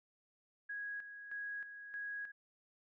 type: tone with tremolo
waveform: sine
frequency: 1656 Hz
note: G#6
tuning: 5 cents flat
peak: -40 dBFS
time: 0.69-2.32 s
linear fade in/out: 10 ms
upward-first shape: square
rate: 1.6 Hz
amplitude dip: 60%
effects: none